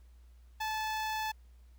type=tone with notch filter; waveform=sawtooth; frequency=869 Hz; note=A5; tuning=22 cents flat; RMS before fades=-35 dBFS; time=0.6-1.32 s; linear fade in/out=10 ms; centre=9500 Hz; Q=1.1; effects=added 60 Hz sine -54 dBFS peak until 1.78 s + pink hiss -73 dBFS RMS until 1.78 s